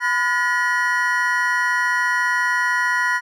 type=tone cluster; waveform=triangle; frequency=1001 / 1441 / 1742 / 1916 Hz; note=B5 / F#6 / A6 / A#6; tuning=+23 / -46 / -18 / +47 cents; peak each=-21 / -21 / -25 / -19 dBFS; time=0-3.21 s; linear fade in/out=50 ms; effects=none